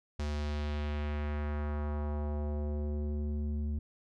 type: tone with low-pass filter sweep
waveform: square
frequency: 74.1 Hz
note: D2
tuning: 16 cents sharp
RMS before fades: -34 dBFS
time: 0.19-3.79 s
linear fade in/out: 5 ms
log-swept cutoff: 6100 to 190 Hz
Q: 1.3
effects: none